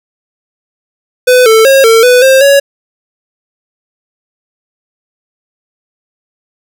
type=tone with pitch steps; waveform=square; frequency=502 / 443.4 / 541 / 452.1 / 497 / 530 / 559 Hz; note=B4 / A4 / C#5 / A4 / B4 / C5 / C#5; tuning=+28 / +13 / -42 / +47 / +11 / +22 / +14 cents; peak=-3 dBFS; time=1.27-2.6 s; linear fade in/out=10 ms; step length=190 ms; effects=none